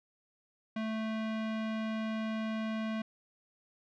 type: tone with low-pass filter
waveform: square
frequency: 220 Hz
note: A3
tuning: in tune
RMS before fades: -35 dBFS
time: 0.76-3.02 s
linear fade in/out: 5 ms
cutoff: 2900 Hz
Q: 1.1
effects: none